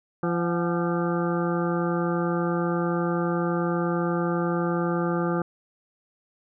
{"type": "harmonic tone with a mistuned harmonic", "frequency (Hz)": 171.8, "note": "F3", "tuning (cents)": -28, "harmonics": [1, 2, 3, 4, 5, 7, 8, 9], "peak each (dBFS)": [-26, -27, -31, -36, -36, -33, -37, -40], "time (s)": [0.23, 5.42], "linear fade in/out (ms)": 2, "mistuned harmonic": 4, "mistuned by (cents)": 100, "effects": []}